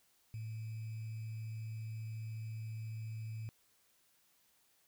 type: tone with sample-and-hold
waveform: sine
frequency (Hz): 110.7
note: A2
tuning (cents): +11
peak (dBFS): -40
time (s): 0.34-3.49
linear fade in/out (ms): 0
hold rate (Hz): 2450
effects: white hiss -72 dBFS RMS until 4.87 s